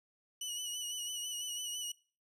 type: tone with vibrato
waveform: 20% pulse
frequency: 2942 Hz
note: F#7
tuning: 11 cents flat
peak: -32 dBFS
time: 0.41-1.92 s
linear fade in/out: 5 ms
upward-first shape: sine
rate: 6 Hz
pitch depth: 38 cents each way
effects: noise-tail reverb RT60 0.4 s tail -22 dB re dry